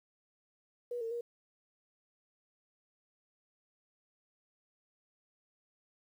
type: tone with pitch steps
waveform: sine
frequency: 483.9 / 454.7 / 473.6 Hz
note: B4 / A#4 / A#4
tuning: -35 / -43 / +27 cents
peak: -35 dBFS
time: 0.91-1.21 s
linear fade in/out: 5 ms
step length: 100 ms
effects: 11-bit